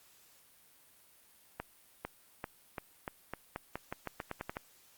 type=accelerating click train; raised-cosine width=0.5 ms; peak=-22 dBFS; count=15; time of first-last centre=1.6-4.569 s; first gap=450 ms; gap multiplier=0.87; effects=white hiss -63 dBFS RMS until 4.97 s + Opus 48 kbps